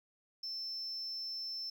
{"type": "tone", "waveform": "sine", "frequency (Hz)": 5320, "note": "E8", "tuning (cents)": 15, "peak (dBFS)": -37, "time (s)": [0.43, 1.7], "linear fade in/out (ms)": 5, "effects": ["tanh soft clip ceiling -35 dBFS", "11-bit"]}